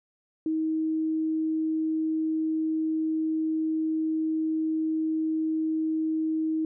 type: tone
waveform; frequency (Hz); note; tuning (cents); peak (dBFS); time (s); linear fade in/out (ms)
sine; 316.7; D#4; +31; -24; 0.46-6.65; 2
effects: none